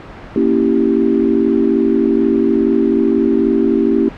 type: chord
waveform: sine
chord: A# diminished seventh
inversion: none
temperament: equal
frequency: 233.1 / 277.2 / 329.6 / 392 Hz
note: A#3 / C#4 / E4 / G4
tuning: 0 / 0 / 0 / 0 cents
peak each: -16 dBFS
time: 0.36-4.09 s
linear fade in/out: 2 ms
effects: pink hiss -33 dBFS RMS until 4.17 s + low-pass 2000 Hz 12 dB/octave